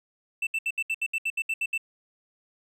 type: tone bursts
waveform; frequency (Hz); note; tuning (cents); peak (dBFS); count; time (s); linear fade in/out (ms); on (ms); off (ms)
triangle; 2664; E7; +18; -23; 12; 0.42-1.778; 5; 49; 70
effects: none